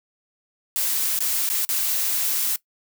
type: noise with dropouts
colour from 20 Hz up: blue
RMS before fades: -23 dBFS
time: 0.76-2.56 s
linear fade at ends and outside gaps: 0 ms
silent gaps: 1.189-1.205 / 1.49-1.5 / 1.65-1.69 s
effects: noise-tail reverb RT60 0.1 s tail -20 dB re dry